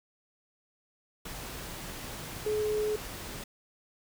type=tone in noise; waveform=sine; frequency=425.2 Hz; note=G#4; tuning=41 cents sharp; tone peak=-27 dBFS; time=2.46-2.96 s; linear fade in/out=5 ms; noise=pink; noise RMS=-41 dBFS; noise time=1.25-3.44 s; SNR=+11 dB; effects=none